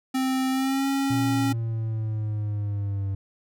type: tone with pitch glide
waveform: square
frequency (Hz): 261.6 to 273.5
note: C4 to C#4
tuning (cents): 0 to -23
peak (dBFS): -23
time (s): 0.14-1.53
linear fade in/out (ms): 10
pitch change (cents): +77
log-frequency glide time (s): 0.5-0.87
type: linear sweep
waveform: triangle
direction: down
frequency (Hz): 120.2 to 97.2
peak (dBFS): -23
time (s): 1.1-3.15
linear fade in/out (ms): 5
effects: none